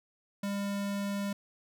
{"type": "tone", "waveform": "square", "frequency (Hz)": 200.6, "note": "G3", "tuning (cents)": 40, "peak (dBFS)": -32, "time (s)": [0.43, 1.33], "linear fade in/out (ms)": 5, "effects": []}